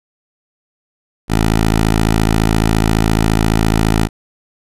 10% pulse tone, 54.5 Hz, A1, 16 cents flat, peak -3 dBFS, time 1.28-4.09 s, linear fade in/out 50 ms, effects resampled to 32000 Hz

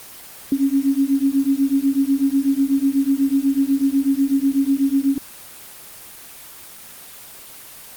sine beating tone pair, 270.4 / 278.5 Hz, C#4 / C#4, -43 / +8 cents, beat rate 8.1 Hz, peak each -18 dBFS, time 0.52-5.18 s, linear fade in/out 2 ms, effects white hiss -39 dBFS RMS until 7.96 s + Opus 24 kbps

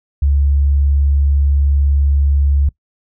sine tone, 70.5 Hz, C#2, 30 cents sharp, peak -10 dBFS, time 0.22-2.69 s, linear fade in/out 5 ms, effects noise-tail reverb RT60 0.1 s tail -21 dB re dry

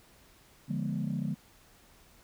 sine chord, D diminished seventh, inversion none, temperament equal with one note detuned, 146.83 / 174.61 / 207.7 / 242.8 Hz, D3 / F3 / Ab3 / Cb4, 0 / 0 / 0 / -29 cents, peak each -34 / -35 / -34 / -37 dBFS, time 0.68-1.35 s, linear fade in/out 20 ms, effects tanh soft clip ceiling -23 dBFS + pink hiss -60 dBFS RMS until 2.23 s

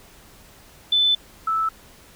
sine tone pair in turn, 3512 / 1313.2 Hz, A7 / E6, -4 / -7 cents, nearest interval octave + perfect fourth, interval 1703 cents, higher first, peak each -15 / -19 dBFS, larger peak first, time 0.92-1.15 / 1.47-1.69 s, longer first, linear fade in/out 5 ms, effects pink hiss -49 dBFS RMS until 2.15 s

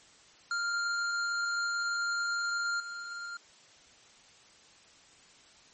square tone with level steps, 1396.9 Hz, F6, in tune, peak -30 / -39 dBFS, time 0.51-3.37 s, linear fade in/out 2 ms, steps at 2.8 s, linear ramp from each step 2 ms, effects white hiss -58 dBFS RMS until 5.73 s + MP3 32 kbps

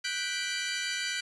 20% pulse chord, G major seventh, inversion third, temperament equal, 1480 / 1568 / 1975.5 / 2349 Hz, F#6 / G6 / B6 / D7, 0 / 0 / 0 / 0 cents, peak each -31 / -33 / -31 / -31 dBFS, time 0.04-1.21 s, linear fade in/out 10 ms, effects resampled to 22050 Hz + 9-bit

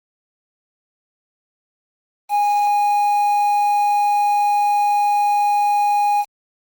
triangle tone with quantisation, 823 Hz, G#5, 16 cents flat, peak -12 dBFS, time 2.29-6.25 s, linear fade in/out 50 ms, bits 6, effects Opus 24 kbps

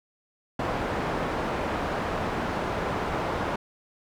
white low-pass noise, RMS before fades -29 dBFS, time 0.59-3.56 s, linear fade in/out 5 ms, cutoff 1000 Hz, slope 12 dB/octave, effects none

